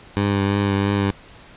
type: tone with vibrato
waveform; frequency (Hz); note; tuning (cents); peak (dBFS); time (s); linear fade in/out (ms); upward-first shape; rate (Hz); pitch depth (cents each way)
15% pulse; 99.9; G2; +33; -11; 0.17-1.11; 0; triangle; 3; 26
effects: pink hiss -45 dBFS RMS until 1.56 s + resampled to 8000 Hz